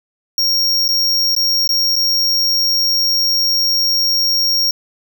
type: tone with dropouts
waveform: square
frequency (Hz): 5570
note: F8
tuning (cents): -5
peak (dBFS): -13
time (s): 0.38-4.71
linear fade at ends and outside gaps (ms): 2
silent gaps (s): 0.881-0.888 / 1.351-1.364 / 1.676-1.691 / 1.957-1.963
effects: none